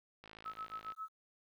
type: click train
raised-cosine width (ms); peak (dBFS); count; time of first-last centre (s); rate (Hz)
0.3; -36; 38; 0.24-0.921; 54.3
type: tone with tremolo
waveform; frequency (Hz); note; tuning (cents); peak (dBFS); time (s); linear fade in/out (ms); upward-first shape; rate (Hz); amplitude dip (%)
sine; 1295; E6; -31; -39; 0.45-1.09; 10; sine; 7.4; 100
effects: 12-bit